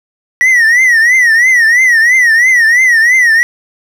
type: tone with vibrato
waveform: triangle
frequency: 1922 Hz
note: B6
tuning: 48 cents flat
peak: -3 dBFS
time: 0.41-3.43 s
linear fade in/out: 0 ms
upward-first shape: triangle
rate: 3 Hz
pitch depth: 160 cents each way
effects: none